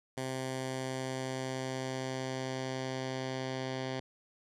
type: tone with low-pass filter sweep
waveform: 10% pulse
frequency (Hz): 130.81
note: C3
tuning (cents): 0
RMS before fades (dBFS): -37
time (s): 0.17-4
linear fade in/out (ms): 5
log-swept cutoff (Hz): 9400 to 4600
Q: 1.3
effects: none